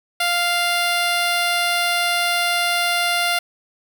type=tone; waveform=10% pulse; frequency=698 Hz; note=F5; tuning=1 cent flat; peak=-9 dBFS; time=0.2-3.39 s; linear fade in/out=5 ms; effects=none